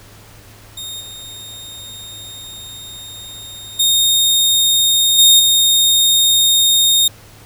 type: tone with level steps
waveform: sawtooth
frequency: 3693 Hz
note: A#7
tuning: 17 cents flat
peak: -23 / -28 / -8 / -3 / -7 dBFS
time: 0.77-7.08 s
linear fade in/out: 5 ms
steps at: 1 / 3.79 / 5.18 / 5.39 s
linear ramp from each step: 10 ms
effects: added 105 Hz sine -43 dBFS peak until 7.45 s + pink hiss -43 dBFS RMS until 7.45 s